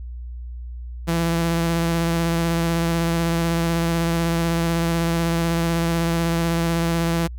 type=tone with vibrato; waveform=sawtooth; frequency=167.4 Hz; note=E3; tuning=27 cents sharp; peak=-15 dBFS; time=1.07-7.28 s; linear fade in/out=20 ms; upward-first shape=square; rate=16 Hz; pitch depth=13 cents each way; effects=added 60 Hz sine -30 dBFS peak until 7.38 s